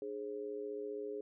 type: tone with amplitude modulation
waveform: sine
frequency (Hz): 417.4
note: G#4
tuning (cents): +9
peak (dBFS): -35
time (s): 0.02-1.21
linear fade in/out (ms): 2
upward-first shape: sine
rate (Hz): 116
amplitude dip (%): 85
effects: none